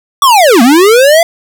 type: linear two-way sweep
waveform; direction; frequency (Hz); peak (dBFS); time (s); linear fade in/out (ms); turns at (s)
square; down then up; 1165 to 220 to 689; -3; 0.22-1.23; 2; 0.62
effects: none